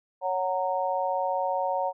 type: chord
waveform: sine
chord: F# major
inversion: second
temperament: just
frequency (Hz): 555 / 740 / 925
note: C#5 / F#5 / A#5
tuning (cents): +2 / 0 / -14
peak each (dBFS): -29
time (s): 0.21-1.93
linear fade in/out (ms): 50
effects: none